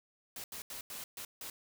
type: noise bursts at uneven times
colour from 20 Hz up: white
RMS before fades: -44 dBFS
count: 6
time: 0.36-0.44 / 0.52-0.62 / 0.7-0.81 / 0.9-1.04 / 1.17-1.25 / 1.41-1.5 s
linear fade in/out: 2 ms
effects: none